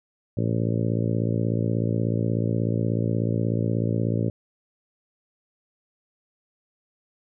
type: harmonic tone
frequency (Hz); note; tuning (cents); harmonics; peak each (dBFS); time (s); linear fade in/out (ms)
56.5; A1; +47; 2 / 3 / 4 / 5 / 6 / 7 / 8 / 9 / 10; -24 / -28 / -30 / -32 / -34 / -35 / -36 / -37 / -38; 0.37-4.3; 5
effects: none